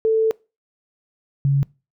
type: tone pair in turn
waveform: sine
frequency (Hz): 443.1 / 139.24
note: A4 / C#3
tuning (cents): +12 / +8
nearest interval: octave + minor sixth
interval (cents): 2004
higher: first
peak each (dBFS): -14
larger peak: neither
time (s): 0.05-0.31 / 1.45-1.63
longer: first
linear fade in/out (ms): 0
effects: noise-tail reverb RT60 0.3 s tail -24 dB re dry